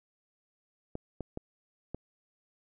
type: clicks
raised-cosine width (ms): 2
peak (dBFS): -23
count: 4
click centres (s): 0.954 / 1.207 / 1.374 / 1.946
effects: none